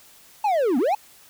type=linear two-way sweep; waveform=triangle; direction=down then up; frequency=880 to 226.6 to 880 Hz; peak=-16 dBFS; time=0.44-0.95 s; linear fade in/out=5 ms; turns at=0.78 s; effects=white hiss -51 dBFS RMS until 1.29 s